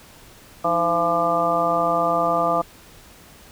harmonic tone with a mistuned harmonic, 170.4 Hz, F3, 42 cents flat, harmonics 1 / 2 / 3 / 4 / 5 / 6 / 7, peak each -32 / -30 / -26 / -21 / -28 / -30 / -22 dBFS, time 0.64-2.62 s, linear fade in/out 10 ms, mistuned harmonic 2, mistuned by -120 cents, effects pink hiss -47 dBFS RMS until 3.51 s

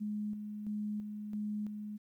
sine tone with tremolo, 209.9 Hz, G#3, 19 cents sharp, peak -34 dBFS, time 0-1.98 s, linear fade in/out 20 ms, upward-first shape square, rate 1.5 Hz, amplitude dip 45%, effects 12-bit

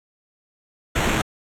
pink noise with sample-and-hold, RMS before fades -21 dBFS, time 0.95-1.22 s, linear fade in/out 10 ms, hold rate 4900 Hz, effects low-pass 11000 Hz 12 dB/octave

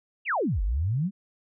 sine exponential two-way sweep, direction down then up, 3014 to 43.8 to 209.1 Hz, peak -23 dBFS, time 0.25-1.11 s, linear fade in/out 50 ms, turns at 0.62 s, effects none

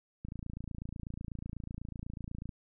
click train, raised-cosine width 5 ms, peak -28 dBFS, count 64, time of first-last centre 0.25-2.492 s, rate 28.1 Hz, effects none

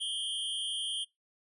square tone with amplitude modulation, 3167 Hz, G7, 17 cents sharp, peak -29 dBFS, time 0-1.05 s, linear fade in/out 20 ms, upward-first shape sine, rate 231 Hz, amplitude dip 80%, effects noise-tail reverb RT60 0.2 s tail -24 dB re dry + resampled to 32000 Hz

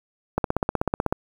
click train, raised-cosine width 1 ms, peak -7 dBFS, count 13, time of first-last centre 0.38-1.125 s, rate 16.1 Hz, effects 7-bit

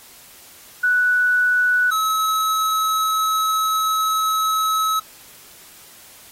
sine / square tone pair in turn, 1480 / 1290 Hz, F#6 / E6, 0 / -38 cents, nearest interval major second, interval 238 cents, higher first, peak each -14 / -18 dBFS, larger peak first, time 0.83-1.91 / 1.91-5 s, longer second, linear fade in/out 10 ms, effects white hiss -45 dBFS RMS until 6.31 s + AAC 48 kbps

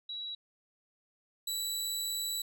sine / 20% pulse tone pair in turn, 3895 / 3943 Hz, B7 / B7, -25 / -4 cents, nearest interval unison, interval 21 cents, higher second, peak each -37 / -27 dBFS, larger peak second, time 0.09-0.35 / 1.47-2.42 s, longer second, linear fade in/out 5 ms, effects none

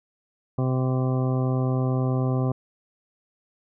harmonic tone, 129.2 Hz, C3, 21 cents flat, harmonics 1 / 2 / 3 / 4 / 5 / 6 / 8 / 9, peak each -22 / -28 / -32 / -34 / -36 / -38 / -40 / -41 dBFS, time 0.58-2.52 s, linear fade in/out 5 ms, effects none

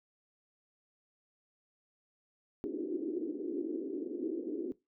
white band-pass noise, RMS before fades -37 dBFS, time 2.64-4.72 s, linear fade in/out 0 ms, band 280 to 380 Hz, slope 48 dB/octave, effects noise-tail reverb RT60 0.2 s tail -19 dB re dry

